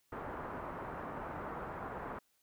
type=low-pass noise; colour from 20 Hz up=white; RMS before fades=-43 dBFS; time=0.12-2.19 s; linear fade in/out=5 ms; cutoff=1300 Hz; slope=24 dB/octave; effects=white hiss -75 dBFS RMS until 2.42 s